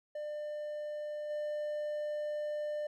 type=tone with level steps; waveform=triangle; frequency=598 Hz; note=D5; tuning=31 cents sharp; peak=-35 / -32 dBFS; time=0.15-2.87 s; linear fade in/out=5 ms; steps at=1.29 s; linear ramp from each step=20 ms; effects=none